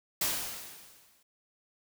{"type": "noise with exponential decay", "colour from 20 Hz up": "white", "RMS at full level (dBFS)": -28, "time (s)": [0.21, 1.23], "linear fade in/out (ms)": 5, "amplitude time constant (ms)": 220, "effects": []}